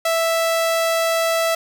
sawtooth tone, 659.3 Hz, E5, in tune, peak -13 dBFS, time 0.05-1.55 s, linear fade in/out 5 ms, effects none

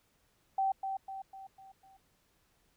sine tone with echo, 774 Hz, G5, 22 cents flat, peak -27 dBFS, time 0.58-0.72 s, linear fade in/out 5 ms, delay 250 ms, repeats 5, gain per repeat -6 dB, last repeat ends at 1.97 s, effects pink hiss -72 dBFS RMS until 2.76 s

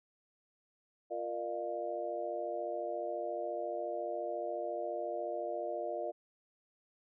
harmonic tone with a mistuned harmonic, 116.54 Hz, A#2, in tune, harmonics 3 / 4 / 5 / 6, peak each -43 / -42 / -38 / -41 dBFS, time 1.1-6.12 s, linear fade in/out 20 ms, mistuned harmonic 5, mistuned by +65 cents, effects none

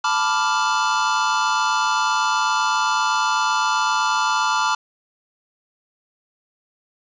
square chord, B half-diminished seventh, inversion third, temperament equal, 880 / 987.8 / 1174.7 / 1396.9 Hz, A5 / B5 / D6 / F6, 0 / 0 / 0 / 0 cents, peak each -24 dBFS, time 0.04-4.75 s, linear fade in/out 5 ms, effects resampled to 16000 Hz + 7-bit

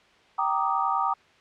sine chord, Eb major seventh, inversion first, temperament equal with one note detuned, 778.6 / 932.3 / 1174.7 / 1244.5 Hz, G5 / Bb5 / D6 / Eb6, -12 / 0 / 0 / 0 cents, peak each -28 dBFS, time 0.38-1.14 s, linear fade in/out 10 ms, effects white hiss -57 dBFS RMS until 1.4 s + low-pass 3000 Hz 12 dB/octave

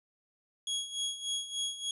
sawtooth tone with tremolo, 3322 Hz, G#7, in tune, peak -27 dBFS, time 0.67-1.91 s, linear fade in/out 2 ms, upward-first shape sine, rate 3.4 Hz, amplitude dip 75%, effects resampled to 24000 Hz

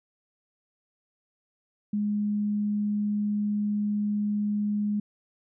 sine tone, 207.7 Hz, G#3, in tune, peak -24 dBFS, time 1.93-5 s, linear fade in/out 5 ms, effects none

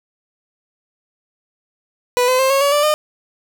30% pulse tone with pitch steps, 493.3 / 510.7 / 528.7 / 547.4 / 566.7 / 586.6 / 607.3 Hz, B4 / C5 / C5 / C#5 / C#5 / D5 / D#5, -2 / -42 / +18 / -22 / +38 / -2 / -42 cents, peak -10 dBFS, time 2.17-2.94 s, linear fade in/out 0 ms, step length 110 ms, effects none

